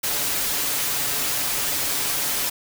white noise with comb filter, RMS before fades -24 dBFS, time 0.03-2.5 s, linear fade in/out 10 ms, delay 7 ms, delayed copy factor +0.5, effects none

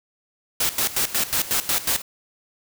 white noise with tremolo, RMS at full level -21 dBFS, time 0.6-2.02 s, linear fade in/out 5 ms, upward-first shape square, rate 5.5 Hz, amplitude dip 80%, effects none

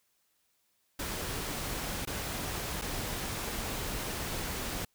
pink noise with dropouts, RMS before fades -36 dBFS, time 0.99-4.85 s, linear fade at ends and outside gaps 5 ms, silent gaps 2.053-2.072 / 2.815-2.819 s, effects white hiss -74 dBFS RMS until 4.94 s

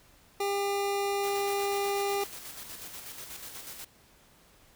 25% pulse tone, 400.6 Hz, G4, 38 cents sharp, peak -24 dBFS, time 0.4-2.24 s, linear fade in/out 5 ms
white noise with tremolo, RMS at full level -42 dBFS, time 1.23-3.85 s, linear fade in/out 10 ms, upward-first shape square, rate 8.2 Hz, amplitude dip 40%
effects pink hiss -60 dBFS RMS until 4.75 s

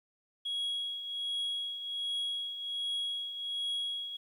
sine tone with tremolo, 3317 Hz, G#7, 3 cents flat, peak -28 dBFS, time 0.45-4.17 s, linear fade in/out 10 ms, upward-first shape triangle, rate 1.3 Hz, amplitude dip 70%, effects tanh soft clip ceiling -30 dBFS + 11-bit

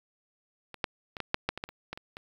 clicks, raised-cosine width 0.3 ms, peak -26 / -11 / -22 / -16 / -8 / -11 / -21 / -17 / -29 / -20 / -26 / -25 dBFS, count 12, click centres 0.743 / 0.842 / 1.168 / 1.203 / 1.344 / 1.49 / 1.576 / 1.639 / 1.69 / 1.93 / 1.975 / 2.169 s, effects 8-bit

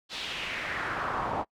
brown noise with band-pass filter sweep, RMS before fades -33 dBFS, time 0.09-1.45 s, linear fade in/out 50 ms, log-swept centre 4000 to 790 Hz, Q 2.5, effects noise-tail reverb RT60 0.1 s tail -24 dB re dry

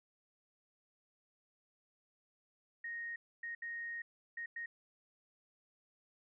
sine tone bursts at uneven times, 1864 Hz, A#6, 1 cent flat, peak -40 dBFS, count 5, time 2.84-3.16 / 3.43-3.55 / 3.62-4.02 / 4.37-4.46 / 4.56-4.66 s, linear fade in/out 5 ms, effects none

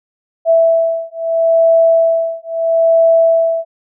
sine beating tone pair, 659.3 / 660.06 Hz, E5 / E5, 0 / +2 cents, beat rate 0.76 Hz, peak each -12 / -12 dBFS, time 0.45-3.65 s, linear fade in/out 50 ms, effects none

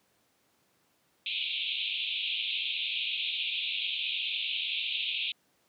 white band-pass noise, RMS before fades -33 dBFS, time 1.26-5.32 s, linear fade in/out 2 ms, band 2400 to 3800 Hz, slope 96 dB/octave, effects pink hiss -70 dBFS RMS until 5.68 s + high-pass 150 Hz 12 dB/octave

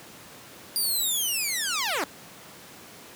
10% pulse linear sweep, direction down, 4826 to 251.8 Hz, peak -17 dBFS, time 0.76-2.04 s, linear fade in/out 0 ms, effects pink hiss -46 dBFS RMS until 3.15 s + high-pass 150 Hz 12 dB/octave

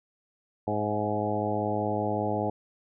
harmonic tone with a mistuned harmonic, 105.2 Hz, G#2, 23 cents sharp, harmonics 1 / 2 / 3 / 4 / 5 / 6 / 7 / 8, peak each -34 / -34 / -34 / -34 / -34 / -34 / -34 / -34 dBFS, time 0.67-2.5 s, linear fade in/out 5 ms, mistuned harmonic 6, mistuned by +25 cents, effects none

